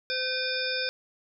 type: harmonic tone with a mistuned harmonic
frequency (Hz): 513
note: C5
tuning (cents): -34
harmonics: 1 / 3 / 5 / 7 / 9 / 10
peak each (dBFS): -34 / -33 / -35 / -35 / -36 / -33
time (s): 0.1-0.89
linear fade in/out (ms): 0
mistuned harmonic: 5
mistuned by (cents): -100
effects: none